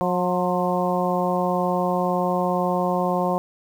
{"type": "harmonic tone with a mistuned harmonic", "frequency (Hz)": 180.2, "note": "F#3", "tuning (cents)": -45, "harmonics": [1, 2, 3, 4, 5, 6], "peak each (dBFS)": [-25, -28, -25, -26, -28, -29], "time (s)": [0.01, 3.38], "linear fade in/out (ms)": 0, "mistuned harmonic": 6, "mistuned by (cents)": -39, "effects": ["8-bit"]}